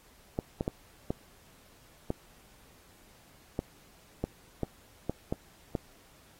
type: clicks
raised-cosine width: 2 ms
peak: -16 dBFS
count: 11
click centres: 0.389 / 0.609 / 0.679 / 1.105 / 2.104 / 3.591 / 4.24 / 4.633 / 5.096 / 5.325 / 5.752 s
effects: pink hiss -60 dBFS RMS until 6.39 s + AAC 48 kbps